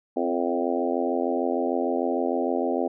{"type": "harmonic tone with a mistuned harmonic", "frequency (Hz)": 86.6, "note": "F2", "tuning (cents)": -14, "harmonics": [3, 4, 5, 6, 7, 8, 9], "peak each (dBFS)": [-28, -29, -30, -31, -31, -32, -33], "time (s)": [0.16, 2.88], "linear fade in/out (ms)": 10, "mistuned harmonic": 4, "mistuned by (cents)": -19, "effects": []}